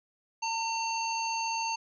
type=harmonic tone; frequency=907 Hz; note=A#5; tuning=48 cents flat; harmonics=1 / 3 / 5 / 7; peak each=-31 / -36 / -38 / -39 dBFS; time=0.42-1.76 s; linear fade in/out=10 ms; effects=none